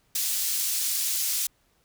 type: high-pass noise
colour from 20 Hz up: pink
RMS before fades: -27 dBFS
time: 0.15-1.47 s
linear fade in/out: 5 ms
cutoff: 5500 Hz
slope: 12 dB/octave
effects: pink hiss -67 dBFS RMS until 1.84 s